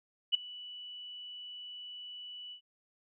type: tone with ADSR envelope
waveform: sine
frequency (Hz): 2960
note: F#7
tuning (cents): 0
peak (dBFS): -21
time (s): 0.32-2.61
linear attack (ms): 25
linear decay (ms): 9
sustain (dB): -22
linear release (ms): 90
effects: none